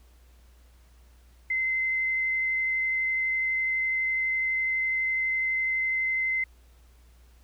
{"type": "tone with vibrato", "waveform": "sine", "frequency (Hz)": 2064, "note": "C7", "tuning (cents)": -24, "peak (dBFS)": -24, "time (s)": [1.5, 6.44], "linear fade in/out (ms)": 5, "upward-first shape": "triangle", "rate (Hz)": 12, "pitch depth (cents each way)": 8, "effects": ["added 60 Hz sine -53 dBFS peak until 7.43 s", "pink hiss -64 dBFS RMS until 7.43 s"]}